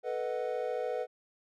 triangle chord, B dominant seventh, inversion third, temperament equal, 440 / 493.9 / 622.3 / 740 Hz, A4 / B4 / D#5 / F#5, 0 / 0 / 0 / 0 cents, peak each -36 / -32 / -37 / -38 dBFS, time 0.03-1.07 s, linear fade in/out 50 ms, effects none

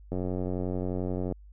click train, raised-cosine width 2 ms, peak -19 dBFS, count 111, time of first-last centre 0.12-1.324 s, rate 91.4 Hz, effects added 50 Hz sine -47 dBFS peak until 1.52 s

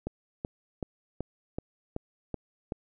click train, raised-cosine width 2 ms, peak -19 dBFS, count 8, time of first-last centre 0.07-2.722 s, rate 2.64 Hz, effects none

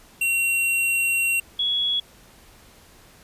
square / sine tone pair in turn, 2741 / 3360 Hz, F7 / G#7, -33 / +19 cents, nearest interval major third, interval 352 cents, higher second, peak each -20 dBFS, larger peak neither, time 0.21-1.4 / 1.59-2 s, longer first, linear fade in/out 5 ms, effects pink hiss -51 dBFS RMS until 3.23 s + resampled to 32000 Hz

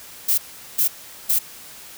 violet noise bursts at uneven times, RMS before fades -18 dBFS, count 3, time 0.28-0.38 / 0.78-0.88 / 1.29-1.39 s, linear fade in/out 10 ms, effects white hiss -41 dBFS RMS until 1.97 s

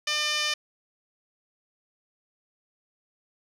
15% pulse tone with band-pass filter, 601 Hz, D5, 40 cents sharp, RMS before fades -27 dBFS, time 0.07-0.54 s, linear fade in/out 5 ms, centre 4000 Hz, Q 4.5, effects none

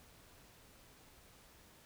silence, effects pink hiss -62 dBFS RMS until 1.85 s

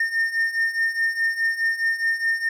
triangle beating tone pair, 1817 / 1821.8 Hz, A#6 / A#6, -45 / -40 cents, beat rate 4.8 Hz, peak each -24 / -20 dBFS, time 0-2.49 s, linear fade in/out 5 ms, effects none

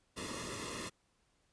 pink noise with comb filter, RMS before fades -42 dBFS, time 0.16-0.9 s, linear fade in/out 20 ms, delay 1.3 ms, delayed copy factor -0.95, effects pink hiss -75 dBFS RMS until 1.52 s + resampled to 22050 Hz

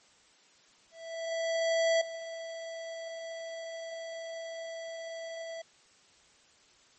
square tone with ADSR envelope, 659.3 Hz, E5, in tune, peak -24 dBFS, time 0.91-5.62 s, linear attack 1100 ms, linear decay 5 ms, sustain -15 dB, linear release 7 ms, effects white hiss -62 dBFS RMS until 6.98 s + MP3 32 kbps

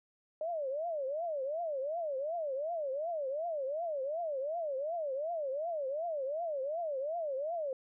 sine tone with vibrato, 603 Hz, D5, 46 cents sharp, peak -33 dBFS, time 0.41-7.73 s, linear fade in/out 2 ms, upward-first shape triangle, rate 2.7 Hz, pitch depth 280 cents each way, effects none

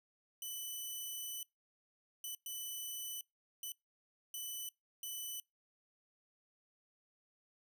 5% pulse tone bursts at uneven times, 2994 Hz, F#7, 20 cents sharp, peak -33 dBFS, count 6, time 0.42-1.43 / 2.24-2.35 / 2.46-3.21 / 3.63-3.72 / 4.34-4.69 / 5.03-5.4 s, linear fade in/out 2 ms, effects noise-tail reverb RT60 0.2 s tail -25 dB re dry

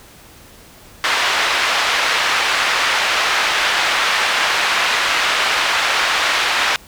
pink band-pass noise, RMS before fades -17 dBFS, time 1.04-6.76 s, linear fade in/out 0 ms, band 1100 to 3600 Hz, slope 12 dB/octave, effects pink hiss -43 dBFS RMS until 6.87 s

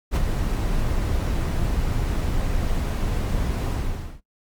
brown noise with ADSR envelope, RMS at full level -17 dBFS, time 0.11-4.21 s, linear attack 52 ms, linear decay 25 ms, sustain -6 dB, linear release 490 ms, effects noise-tail reverb RT60 0.1 s tail -17 dB re dry + Opus 48 kbps

